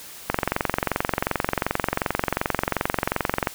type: click train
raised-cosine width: 0.5 ms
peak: -5 dBFS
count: 73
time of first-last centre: 0.3-3.472 s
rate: 22.7 Hz
effects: white hiss -41 dBFS RMS until 3.54 s